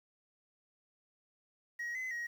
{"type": "tone with pitch steps", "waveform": "sine", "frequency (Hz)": [1896, 2034, 1892], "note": ["A#6", "C7", "A#6"], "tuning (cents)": [29, -50, 25], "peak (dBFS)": -34, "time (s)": [1.79, 2.27], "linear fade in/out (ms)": 10, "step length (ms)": 160, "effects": ["tanh soft clip ceiling -35 dBFS", "10-bit"]}